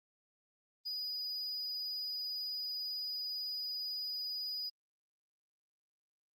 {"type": "tone", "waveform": "sine", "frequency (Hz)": 4941, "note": "D#8", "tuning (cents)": -13, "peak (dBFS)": -34, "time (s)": [0.85, 4.7], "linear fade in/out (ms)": 20, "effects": ["tanh soft clip ceiling -36 dBFS", "Opus 24 kbps"]}